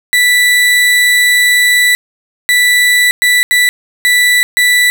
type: tone bursts at uneven times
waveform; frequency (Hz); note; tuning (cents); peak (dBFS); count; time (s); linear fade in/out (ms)
35% pulse; 1971; B6; -4; -5; 6; 0.13-1.95 / 2.49-3.11 / 3.22-3.43 / 3.51-3.69 / 4.05-4.43 / 4.57-4.9; 0
effects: none